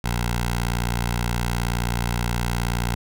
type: tone with notch filter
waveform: 10% pulse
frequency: 59 Hz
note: A#1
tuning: 22 cents sharp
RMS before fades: -24 dBFS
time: 0.04-2.95 s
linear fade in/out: 5 ms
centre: 310 Hz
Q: 0.73
effects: none